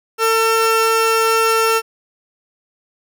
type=tone pair together; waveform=35% pulse; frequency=449.7 / 1347.6 Hz; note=A4 / E6; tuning=+38 / +38 cents; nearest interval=octave + perfect fifth; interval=1900 cents; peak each=-14 dBFS; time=0.18-1.82 s; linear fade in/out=50 ms; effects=none